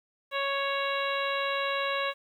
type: harmonic tone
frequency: 554.4 Hz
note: C#5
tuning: in tune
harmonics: 1 / 2 / 3 / 4 / 5 / 6 / 7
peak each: -32 / -32 / -35 / -37 / -36 / -42 / -38 dBFS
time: 0.31-2.14 s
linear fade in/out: 50 ms
effects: 10-bit